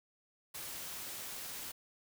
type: noise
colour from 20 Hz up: white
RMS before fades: -44 dBFS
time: 0.54-1.72 s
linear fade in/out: 10 ms
effects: none